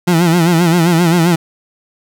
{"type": "tone with vibrato", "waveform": "30% pulse", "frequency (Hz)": 170, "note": "F3", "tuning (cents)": -46, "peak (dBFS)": -6, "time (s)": [0.07, 1.36], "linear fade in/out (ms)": 10, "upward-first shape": "sine", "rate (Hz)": 7.6, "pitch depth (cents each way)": 93, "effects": []}